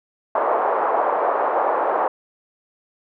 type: band-pass noise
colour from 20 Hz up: pink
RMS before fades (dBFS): -20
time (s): 0.35-2.08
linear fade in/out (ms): 5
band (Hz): 520 to 1100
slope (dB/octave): 24
effects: none